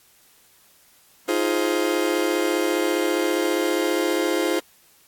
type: chord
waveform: 40% pulse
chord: F minor seventh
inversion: third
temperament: just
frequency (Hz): 314.3 / 349.2 / 419.1 / 523.8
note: Eb4 / F4 / Ab4 / C5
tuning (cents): +18 / 0 / +16 / +2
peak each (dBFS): -25 / -23 / -26 / -26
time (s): 1.28-4.6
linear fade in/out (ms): 10
effects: white hiss -56 dBFS RMS until 5.07 s + AAC 64 kbps